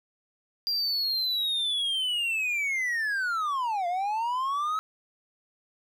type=linear two-way sweep; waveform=triangle; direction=down then up; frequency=4800 to 684 to 1293 Hz; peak=-24 dBFS; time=0.67-4.79 s; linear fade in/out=0 ms; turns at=3.87 s; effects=none